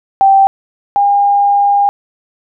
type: tone pair in turn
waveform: sine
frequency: 781 / 807.6 Hz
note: G5 / G#5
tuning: -7 / -49 cents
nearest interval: minor second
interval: 58 cents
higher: second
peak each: -4 / -7 dBFS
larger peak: first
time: 0.21-0.47 / 0.96-1.89 s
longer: second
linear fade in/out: 0 ms
effects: none